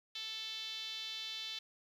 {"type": "tone with band-pass filter", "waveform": "5% pulse", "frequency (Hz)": 440, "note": "A4", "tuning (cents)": 0, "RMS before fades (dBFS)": -43, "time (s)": [0.15, 1.59], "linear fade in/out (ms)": 5, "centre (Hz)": 3600, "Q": 3.5, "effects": ["11-bit"]}